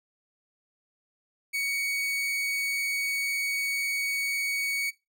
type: tone with vibrato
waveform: 40% pulse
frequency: 2239 Hz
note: C#7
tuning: 17 cents sharp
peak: -26 dBFS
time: 1.53-4.91 s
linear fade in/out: 20 ms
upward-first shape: triangle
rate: 20 Hz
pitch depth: 16 cents each way
effects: noise-tail reverb RT60 0.2 s tail -18 dB re dry